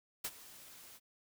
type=noise with ADSR envelope; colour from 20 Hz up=white; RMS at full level=-37 dBFS; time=0.24-1 s; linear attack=9 ms; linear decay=48 ms; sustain=-18 dB; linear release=45 ms; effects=none